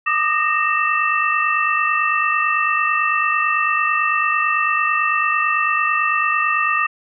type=tone cluster; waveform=sine; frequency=1190 / 1239 / 1853 / 2660 Hz; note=D6 / D#6 / A#6 / E7; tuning=+22 / -8 / -11 / +15 cents; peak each=-21 dBFS; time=0.06-6.87 s; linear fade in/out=10 ms; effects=none